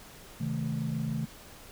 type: chord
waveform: sine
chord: A diminished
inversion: first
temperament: just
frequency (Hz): 132 / 158.4 / 220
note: C3 / Eb3 / A3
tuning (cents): +16 / +31 / 0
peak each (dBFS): -33 / -32 / -33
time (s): 0.4-1.26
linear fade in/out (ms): 10
effects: tanh soft clip ceiling -23 dBFS + pink hiss -50 dBFS RMS until 1.71 s